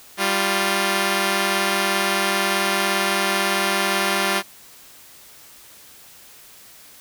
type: tone pair together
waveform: 5% pulse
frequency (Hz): 196.77 / 350.6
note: G3 / F4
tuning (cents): +7 / +7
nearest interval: minor seventh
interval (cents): 1000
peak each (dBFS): -10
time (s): 0.17-4.43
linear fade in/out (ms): 50
effects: white hiss -46 dBFS RMS until 7 s